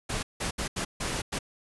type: noise bursts at uneven times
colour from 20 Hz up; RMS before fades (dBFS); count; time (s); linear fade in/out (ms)
pink; -31; 6; 0.09-0.23 / 0.4-0.51 / 0.58-0.68 / 0.76-0.85 / 1-1.22 / 1.32-1.39; 10
effects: resampled to 24000 Hz